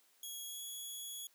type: tone with pitch glide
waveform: 10% pulse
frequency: 3322 to 3359 Hz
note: G#7 to G#7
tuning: 0 to +19 cents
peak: -36 dBFS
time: 0.23-1.27 s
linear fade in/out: 2 ms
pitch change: +19 cents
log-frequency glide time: 0.46-0.62 s
effects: white hiss -70 dBFS RMS until 1.34 s + high-pass 300 Hz 12 dB/octave